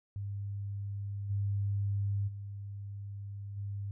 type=tone with level steps; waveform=sine; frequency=100.4 Hz; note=G2; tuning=42 cents sharp; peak=-35 / -29 / -39 / -35 dBFS; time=0.16-3.91 s; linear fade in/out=0 ms; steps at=1.29 / 2.27 / 3.56 s; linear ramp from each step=20 ms; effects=none